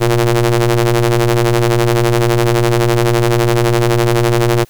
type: ring-modulated tone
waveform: sawtooth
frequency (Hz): 116.54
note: A#2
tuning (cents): 0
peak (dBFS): -3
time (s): 0-4.65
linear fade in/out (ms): 20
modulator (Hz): 239
effects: white hiss -48 dBFS RMS until 4.69 s